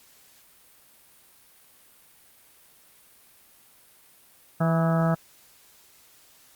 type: harmonic tone with a mistuned harmonic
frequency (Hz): 164.5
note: E3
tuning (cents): -3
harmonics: 1 / 2 / 3 / 4 / 5 / 6 / 7 / 8 / 9 / 10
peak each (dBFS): -21 / -35 / -35 / -27 / -35 / -38 / -41 / -32 / -41 / -40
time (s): 4.6-5.15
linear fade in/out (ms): 10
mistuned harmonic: 8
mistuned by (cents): -35
effects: white hiss -56 dBFS RMS until 6.55 s + Opus 48 kbps